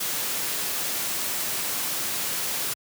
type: noise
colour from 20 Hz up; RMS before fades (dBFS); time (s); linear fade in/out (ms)
white; -28; 0-2.74; 10
effects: high-pass 100 Hz 12 dB/octave